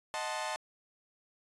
sawtooth chord, D# diminished seventh, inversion none, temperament equal, 622.3 / 740 / 880 / 1046.5 Hz, D#5 / F#5 / A5 / C6, 0 / 0 / 0 / 0 cents, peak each -36 / -38 / -34 / -38 dBFS, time 0.14-0.56 s, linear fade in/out 0 ms, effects resampled to 24000 Hz

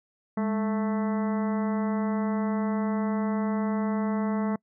harmonic tone with a mistuned harmonic, 220 Hz, A3, in tune, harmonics 1 / 2 / 3 / 4 / 5 / 6 / 7 / 8 / 9, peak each -25 / -35 / -36 / -38 / -40 / -43 / -50 / -50 / -47 dBFS, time 0.37-4.56 s, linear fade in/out 5 ms, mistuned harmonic 1, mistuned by -95 cents, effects noise-tail reverb RT60 0.1 s tail -26 dB re dry

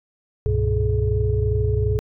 sine tone cluster, 66.5 / 98.5 / 121.2 / 423.4 Hz, C2 / G2 / B2 / G#4, +29 / +9 / -32 / +33 cents, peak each -22 / -21 / -24 / -24 dBFS, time 0.46-1.99 s, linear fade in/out 0 ms, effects tanh soft clip ceiling -7 dBFS

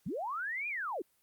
sine linear two-way sweep, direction up then down, 132.1 to 2478 to 294.2 Hz, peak -34 dBFS, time 0.06-1.02 s, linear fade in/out 5 ms, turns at 0.68 s, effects white hiss -72 dBFS RMS until 1.22 s + Opus 48 kbps

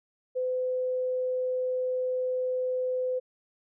sine tone, 508 Hz, B4, 49 cents sharp, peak -26 dBFS, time 0.35-3.2 s, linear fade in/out 20 ms, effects none

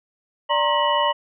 sine tone cluster, 587 / 933 / 1066 / 1927 / 2950 Hz, D5 / A#5 / C6 / B6 / F#7, -1 / +1 / +32 / -43 / -6 cents, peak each -23 / -21 / -23 / -29 / -25 dBFS, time 0.49-1.13 s, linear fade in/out 20 ms, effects none

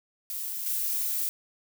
violet noise with level steps, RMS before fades -34 / -29 dBFS, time 0.3-1.29 s, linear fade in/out 0 ms, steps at 0.66 s, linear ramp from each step 2 ms, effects none

